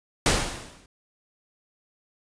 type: noise with exponential decay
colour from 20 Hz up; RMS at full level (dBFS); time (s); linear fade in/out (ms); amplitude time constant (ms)
pink; -17; 0.26-0.86; 2; 130
effects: resampled to 22050 Hz